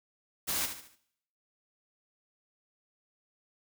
white noise with echo, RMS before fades -32 dBFS, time 0.47-0.67 s, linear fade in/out 20 ms, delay 73 ms, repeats 4, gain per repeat -8 dB, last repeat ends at 0.962 s, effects noise-tail reverb RT60 0.7 s tail -18 dB re dry

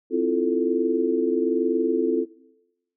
sine chord, F major seventh, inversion second, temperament equal with one note detuned, 261.6 / 328.1 / 349.2 / 440 Hz, C4 / E4 / F4 / A4, 0 / -8 / 0 / 0 cents, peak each -26 / -26 / -24 / -24 dBFS, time 0.1-2.26 s, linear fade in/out 50 ms, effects noise-tail reverb RT60 0.9 s tail -20 dB re dry

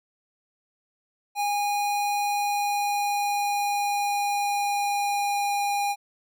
square tone with pitch glide, 819 to 811 Hz, G#5 to G#5, -24 to -41 cents, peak -24 dBFS, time 1.35-5.96 s, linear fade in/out 50 ms, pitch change -17 cents, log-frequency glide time 2.23-5.55 s, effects none

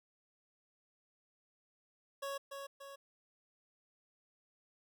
25% pulse tone with echo, 554.4 Hz, C#5, in tune, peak -35 dBFS, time 2.22-2.38 s, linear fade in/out 10 ms, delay 290 ms, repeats 2, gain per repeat -5 dB, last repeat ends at 2.96 s, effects none

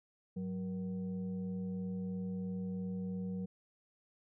sine tone with frequency modulation, 185 Hz, F#3, in tune, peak -36 dBFS, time 0.36-3.46 s, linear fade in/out 10 ms, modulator 287 Hz, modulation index 0.5, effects none

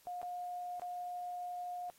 sine tone with dropouts, 714 Hz, F5, 38 cents sharp, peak -39 dBFS, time 0.07-1.9 s, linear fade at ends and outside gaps 0 ms, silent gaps 0.216-0.229 / 0.797-0.819 s, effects white hiss -66 dBFS RMS until 1.98 s + AAC 48 kbps

